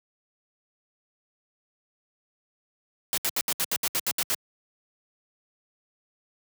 white noise bursts, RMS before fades -26 dBFS, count 11, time 3.13-4.346 s, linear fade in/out 0 ms, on 46 ms, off 71 ms, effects high-pass 100 Hz 12 dB/octave

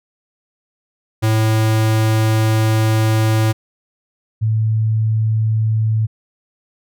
square / sine tone pair in turn, 110 / 110 Hz, A2 / A2, 0 / 0 cents, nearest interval unison, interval 0 cents, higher neither, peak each -13 dBFS, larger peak neither, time 1.22-3.53 / 4.41-6.07 s, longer first, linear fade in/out 20 ms, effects none

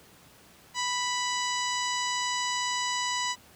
harmonic tone with a mistuned harmonic, 987.8 Hz, B5, in tune, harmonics 1 / 2 / 3 / 4 / 5 / 6 / 7 / 8, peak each -31 / -34 / -36 / -37 / -38 / -39 / -39 / -40 dBFS, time 0.74-3.36 s, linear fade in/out 50 ms, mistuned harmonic 8, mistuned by -21 cents, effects pink hiss -55 dBFS RMS until 3.55 s + high-pass 80 Hz 12 dB/octave

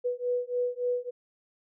sine beating tone pair, 490 / 493.5 Hz, B4 / B4, -14 / -1 cents, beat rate 3.5 Hz, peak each -30 dBFS, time 0.04-1.11 s, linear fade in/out 20 ms, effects none

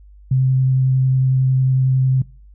sine tone with vibrato, 130.81 Hz, C3, in tune, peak -12 dBFS, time 0.31-2.22 s, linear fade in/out 5 ms, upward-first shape triangle, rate 11 Hz, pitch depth 12 cents each way, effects noise-tail reverb RT60 0.4 s tail -23 dB re dry + added 50 Hz sine -41 dBFS peak until 2.54 s

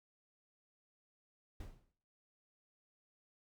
brown noise with exponential decay, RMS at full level -43 dBFS, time 1.6-1.92 s, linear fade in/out 5 ms, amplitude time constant 69 ms, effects noise-tail reverb RT60 0.6 s tail -20 dB re dry

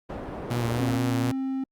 white low-pass noise, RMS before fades -35 dBFS, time 0.09-0.97 s, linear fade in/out 10 ms, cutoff 620 Hz, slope 12 dB/octave
sawtooth tone with vibrato, 118.7 Hz, A#2, 32 cents sharp, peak -21 dBFS, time 0.5-1.32 s, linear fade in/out 10 ms, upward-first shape square, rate 4.1 Hz, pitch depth 24 cents each way
triangle tone, 265.7 Hz, C4, 27 cents sharp, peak -24 dBFS, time 0.8-1.64 s, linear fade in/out 5 ms
effects Opus 48 kbps

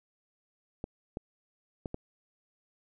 clicks, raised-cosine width 2 ms, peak -22 dBFS, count 4, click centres 0.841 / 1.171 / 1.858 / 1.944 s, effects none

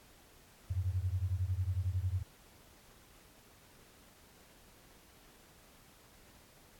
sine beating tone pair, 87.31 / 98.31 Hz, F2 / G2, 0 / +5 cents, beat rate 11 Hz, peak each -34 / -35 dBFS, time 0.7-2.23 s, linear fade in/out 10 ms, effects pink hiss -61 dBFS RMS until 6.79 s + AAC 64 kbps

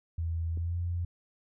sine tone with pitch glide, 82.8 to 86.87 Hz, E2 to F2, +8 to -9 cents, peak -29 dBFS, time 0.18-1.05 s, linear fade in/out 5 ms, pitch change +83 cents, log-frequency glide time 0.54-0.77 s
click, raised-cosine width 3 ms, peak -32 dBFS, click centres 0.574 s
effects none

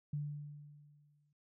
sine tone with exponential decay, 146.83 Hz, D3, in tune, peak -34 dBFS, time 0.13-1.33 s, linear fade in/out 5 ms, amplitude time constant 260 ms, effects none

